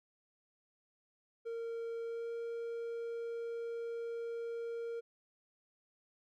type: tone with pitch glide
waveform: triangle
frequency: 461.2 to 464.9 Hz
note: A#4 to A#4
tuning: -19 to -5 cents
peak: -36 dBFS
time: 1.45-5.01 s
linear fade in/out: 20 ms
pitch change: +14 cents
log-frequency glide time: 2.04-2.3 s
effects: none